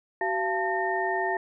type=tone cluster; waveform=sine; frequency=380 / 687 / 882 / 1828 Hz; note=F#4 / F5 / A5 / A#6; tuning=+46 / -29 / +4 / -34 cents; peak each=-30 dBFS; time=0.21-1.37 s; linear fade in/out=2 ms; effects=none